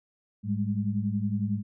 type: tone cluster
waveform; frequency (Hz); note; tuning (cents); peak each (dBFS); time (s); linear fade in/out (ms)
sine; 106.2 / 198.3 / 209.2; G#2 / G3 / G#3; +39 / +20 / +13; -30; 0.43-1.63; 50
effects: none